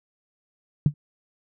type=tone with exponential decay; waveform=sine; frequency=146.83 Hz; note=D3; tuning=in tune; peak=-10 dBFS; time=0.86-0.94 s; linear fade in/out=2 ms; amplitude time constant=16 ms; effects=none